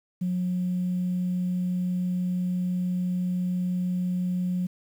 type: tone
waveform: sine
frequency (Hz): 180.6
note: F#3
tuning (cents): -42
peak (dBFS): -23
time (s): 0.21-4.67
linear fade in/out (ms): 10
effects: tanh soft clip ceiling -20 dBFS + 9-bit